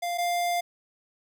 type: tone pair in turn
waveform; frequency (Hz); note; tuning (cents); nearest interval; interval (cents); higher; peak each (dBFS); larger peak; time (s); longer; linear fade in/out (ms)
square; 697 / 699.5; F5 / F5; -4 / +3; unison; 7; second; -28 / -25; second; 0.02-0.18 / 0.18-0.61; second; 10
effects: none